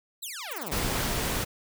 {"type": "exponential two-way sweep", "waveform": "10% pulse", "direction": "down then up", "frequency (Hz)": [4186, 53.1, 1258], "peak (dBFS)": -27, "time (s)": [0.22, 1.07], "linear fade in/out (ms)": 10, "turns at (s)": 0.85}
{"type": "noise bursts", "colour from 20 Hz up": "violet", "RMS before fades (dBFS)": -34, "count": 6, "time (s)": [0.51, 0.786], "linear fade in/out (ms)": 5, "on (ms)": 21, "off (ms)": 30}
{"type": "noise", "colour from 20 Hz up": "pink", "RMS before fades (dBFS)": -29, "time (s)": [0.71, 1.45], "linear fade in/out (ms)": 20}
{"effects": []}